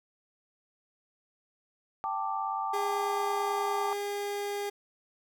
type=chord; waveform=sine; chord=G suspended second; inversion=none; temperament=just; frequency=784 / 882 / 1176 Hz; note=G5 / A5 / D6; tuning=0 / +4 / +2 cents; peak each=-34 dBFS; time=2.04-3.93 s; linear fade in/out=0 ms
type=tone; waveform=30% pulse; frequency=406.7 Hz; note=G#4; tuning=36 cents flat; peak=-29 dBFS; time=2.73-4.7 s; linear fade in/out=10 ms
effects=none